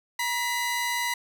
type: tone pair together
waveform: sawtooth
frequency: 955 / 2010 Hz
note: A#5 / B6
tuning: +42 / +30 cents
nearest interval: octave + minor second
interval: 1288 cents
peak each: -25 dBFS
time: 0.19-1.14 s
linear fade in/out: 5 ms
effects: none